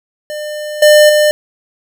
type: tone with level steps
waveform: square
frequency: 600 Hz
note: D5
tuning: 37 cents sharp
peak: -21 / -4 / -8 dBFS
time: 0.3-1.31 s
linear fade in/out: 0 ms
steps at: 0.82 / 1.09 s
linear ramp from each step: 5 ms
effects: none